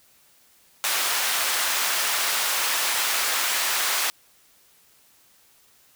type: high-pass noise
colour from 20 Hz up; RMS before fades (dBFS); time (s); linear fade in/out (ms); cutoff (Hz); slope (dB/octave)
pink; -24; 0.84-4.1; 0; 1100; 12
effects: white hiss -58 dBFS RMS until 5.95 s